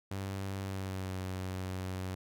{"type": "tone with pitch glide", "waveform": "sawtooth", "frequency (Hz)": [97.2, 93.24], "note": ["G2", "F#2"], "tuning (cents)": [-14, 14], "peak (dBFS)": -32, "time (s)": [0.11, 2.15], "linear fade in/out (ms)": 5, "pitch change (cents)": -72, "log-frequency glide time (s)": [0.61, 1.18], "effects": []}